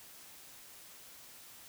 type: silence
effects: white hiss -54 dBFS RMS until 1.68 s